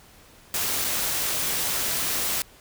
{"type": "noise with dropouts", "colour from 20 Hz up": "white", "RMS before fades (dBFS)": -26, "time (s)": [0.54, 2.42], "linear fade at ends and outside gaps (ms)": 1, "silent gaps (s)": [0.842, 0.845], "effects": ["pink hiss -52 dBFS RMS until 2.6 s"]}